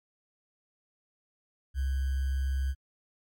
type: tone with sample-and-hold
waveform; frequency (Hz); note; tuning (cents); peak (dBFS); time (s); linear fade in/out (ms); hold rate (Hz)
sine; 66.8; C2; +36; -26; 1.74-2.75; 50; 1575
effects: MP3 64 kbps